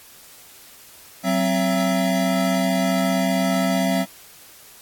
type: tone cluster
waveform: square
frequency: 187.4 / 262.7 / 671 Hz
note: F#3 / C4 / E5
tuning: +22 / +7 / +31 cents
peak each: -22 / -24 / -24 dBFS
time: 1.23-4.06 s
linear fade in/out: 50 ms
effects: white hiss -46 dBFS RMS until 4.81 s + AAC 64 kbps